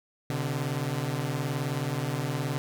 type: beating tone pair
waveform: sawtooth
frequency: 127.9 / 146.9 Hz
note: C3 / D3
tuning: -39 / +1 cents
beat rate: 19 Hz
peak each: -27 dBFS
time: 0.3-2.58 s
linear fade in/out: 0 ms
effects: none